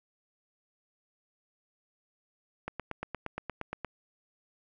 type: click train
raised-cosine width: 0.5 ms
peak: -20 dBFS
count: 11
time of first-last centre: 2.68-3.847 s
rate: 8.57 Hz
effects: none